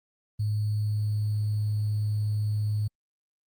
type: tone with sample-and-hold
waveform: sine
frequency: 105.6 Hz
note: G#2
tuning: 29 cents sharp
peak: -24 dBFS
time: 0.39-2.88 s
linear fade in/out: 10 ms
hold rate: 4410 Hz
effects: Opus 24 kbps

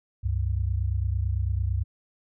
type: tone pair together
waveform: sine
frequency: 68.06 / 97 Hz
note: C#2 / G2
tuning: -31 / -18 cents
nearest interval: tritone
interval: 613 cents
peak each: -26 dBFS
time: 0.23-1.84 s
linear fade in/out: 20 ms
effects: none

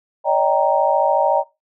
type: chord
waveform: sine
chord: Eb dominant seventh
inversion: third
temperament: equal with one note detuned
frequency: 568.6 / 622.3 / 784 / 932.3 Hz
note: Db5 / Eb5 / G5 / Bb5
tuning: +44 / 0 / 0 / 0 cents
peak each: -19 dBFS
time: 0.24-1.44 s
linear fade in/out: 50 ms
effects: noise-tail reverb RT60 0.2 s tail -17 dB re dry

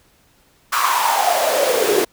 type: noise with high-pass filter sweep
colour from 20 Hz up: pink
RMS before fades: -17 dBFS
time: 0.72-2.05 s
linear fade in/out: 10 ms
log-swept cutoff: 1200 to 370 Hz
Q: 8.3
effects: pink hiss -56 dBFS RMS until 2.12 s

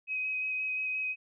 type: tone with vibrato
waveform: sine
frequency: 2529 Hz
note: D#7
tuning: 28 cents sharp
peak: -30 dBFS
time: 0.07-1.16 s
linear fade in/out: 50 ms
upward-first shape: square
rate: 5.7 Hz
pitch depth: 9 cents each way
effects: none

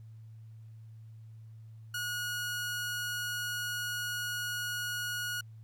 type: tone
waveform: sawtooth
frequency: 1450 Hz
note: F#6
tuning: 35 cents flat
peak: -30 dBFS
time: 1.94-5.41 s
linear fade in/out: 5 ms
effects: added 111 Hz sine -47 dBFS peak until 5.63 s + pink hiss -75 dBFS RMS until 5.63 s

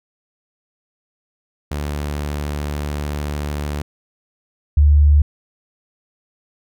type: tone pair in turn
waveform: sawtooth / sine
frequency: 73.42 / 73.42 Hz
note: D2 / D2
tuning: 0 / 0 cents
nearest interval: unison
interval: 0 cents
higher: neither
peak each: -18 / -8 dBFS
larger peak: second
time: 1.71-3.82 / 4.77-5.22 s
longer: first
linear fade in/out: 5 ms
effects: none

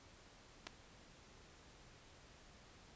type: clicks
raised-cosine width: 0.2 ms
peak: -29 dBFS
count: 2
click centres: 0.668 / 0.671 s
effects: pink hiss -62 dBFS RMS until 2.95 s + resampled to 16000 Hz

